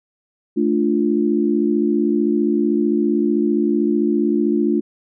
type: chord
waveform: sine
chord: D minor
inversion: second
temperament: equal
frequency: 220 / 293.7 / 349.2 Hz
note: A3 / D4 / F4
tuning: 0 / 0 / 0 cents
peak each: -19 dBFS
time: 0.56-4.81 s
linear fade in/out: 20 ms
effects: none